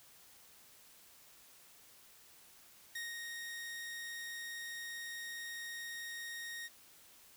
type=tone with ADSR envelope; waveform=sawtooth; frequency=1864.7 Hz; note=A#6; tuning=in tune; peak=-36 dBFS; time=2.95-6.69 s; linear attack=6 ms; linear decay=180 ms; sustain=-3 dB; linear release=32 ms; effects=white hiss -61 dBFS RMS until 7.36 s